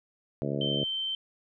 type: harmonic tone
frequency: 70.8 Hz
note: C#2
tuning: 37 cents sharp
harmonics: 2 / 3 / 4 / 5 / 6 / 7 / 8 / 9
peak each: -33 / -35 / -36 / -37 / -38 / -38 / -39 / -40 dBFS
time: 0.42-0.84 s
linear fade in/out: 0 ms
type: tone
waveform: sine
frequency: 3107 Hz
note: G7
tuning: 16 cents flat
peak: -29 dBFS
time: 0.61-1.15 s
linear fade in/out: 2 ms
effects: none